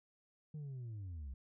sine linear sweep, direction down, 155.56 to 61.2 Hz, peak -40 dBFS, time 0.54-1.34 s, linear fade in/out 5 ms, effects tanh soft clip ceiling -42 dBFS

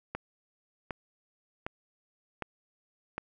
click train, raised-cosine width 0.5 ms, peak -19 dBFS, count 5, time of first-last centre 0.15-3.18 s, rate 1.32 Hz, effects 10-bit

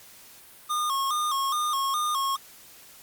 square tone with vibrato, 1151 Hz, D6, 35 cents flat, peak -25 dBFS, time 0.69-2.37 s, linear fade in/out 20 ms, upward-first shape square, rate 2.4 Hz, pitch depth 96 cents each way, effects white hiss -50 dBFS RMS until 3.02 s + Opus 48 kbps

